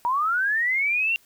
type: linear sweep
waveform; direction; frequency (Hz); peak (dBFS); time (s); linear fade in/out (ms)
sine; up; 932.3 to 2779; -20; 0.05-1.16; 0
effects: white hiss -58 dBFS RMS until 1.25 s